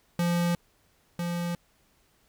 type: tone pair in turn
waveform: square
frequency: 172.9 / 172.9 Hz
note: F3 / F3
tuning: -17 / -17 cents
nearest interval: unison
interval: 0 cents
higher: neither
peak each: -24 / -29 dBFS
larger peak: first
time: 0.19-0.55 / 1.19-1.55 s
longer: neither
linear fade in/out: 2 ms
effects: pink hiss -66 dBFS RMS until 2.28 s